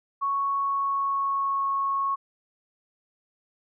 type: tone with pitch glide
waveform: sine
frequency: 1108.7 to 1099.8 Hz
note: C#6 to C#6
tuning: 0 to -14 cents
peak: -23 dBFS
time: 0.21-2.16 s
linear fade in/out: 20 ms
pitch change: -14 cents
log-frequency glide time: 0.57-1.68 s
effects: none